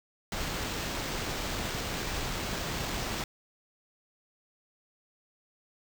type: noise with sample-and-hold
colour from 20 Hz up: pink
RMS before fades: -34 dBFS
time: 0.32-3.24 s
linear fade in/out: 2 ms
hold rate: 11025 Hz
effects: none